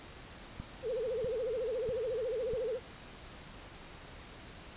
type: click train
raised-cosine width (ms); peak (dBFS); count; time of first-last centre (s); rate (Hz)
5; -29; 4; 0.6-2.535; 1.55
type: tone with vibrato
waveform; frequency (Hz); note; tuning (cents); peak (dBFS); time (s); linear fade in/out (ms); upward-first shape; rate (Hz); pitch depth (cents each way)
sine; 474.9; A#4; +32; -32; 0.82-2.8; 50; sine; 14; 180
effects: pink hiss -50 dBFS RMS until 4.76 s + resampled to 8000 Hz